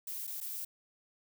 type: noise with dropouts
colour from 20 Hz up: violet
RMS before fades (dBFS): -40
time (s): 0.07-0.65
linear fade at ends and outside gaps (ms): 5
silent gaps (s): 0.27-0.274 / 0.404-0.411
effects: none